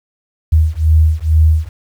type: beating tone pair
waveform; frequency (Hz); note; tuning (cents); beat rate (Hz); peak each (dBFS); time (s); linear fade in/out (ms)
sine; 77.78 / 79.98; D#2 / D#2; 0 / +48; 2.2; -11; 0.52-1.69; 10
effects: 7-bit